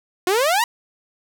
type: exponential sweep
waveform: sawtooth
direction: up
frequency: 349.2 to 987.8 Hz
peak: -12 dBFS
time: 0.27-0.64 s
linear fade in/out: 2 ms
effects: none